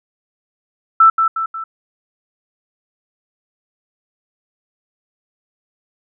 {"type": "tone with echo", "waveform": "sine", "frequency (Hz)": 1326, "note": "E6", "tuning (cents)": 10, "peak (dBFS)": -5, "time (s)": [1, 1.1], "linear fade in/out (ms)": 5, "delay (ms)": 180, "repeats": 3, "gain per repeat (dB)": -6, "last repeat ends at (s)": 1.64, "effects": []}